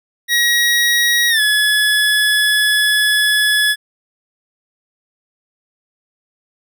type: tone with pitch glide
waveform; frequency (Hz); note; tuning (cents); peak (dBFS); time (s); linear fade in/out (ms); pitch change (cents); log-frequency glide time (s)
25% pulse; 1900 to 1702.5; A#6 to G#6; +33 to +42; -8; 0.28-3.76; 50; -191; 1.29-1.41
effects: none